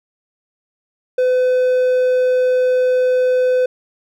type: tone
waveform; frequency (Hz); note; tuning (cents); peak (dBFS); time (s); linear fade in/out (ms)
triangle; 506; B4; +42; -10; 1.18-3.66; 5
effects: none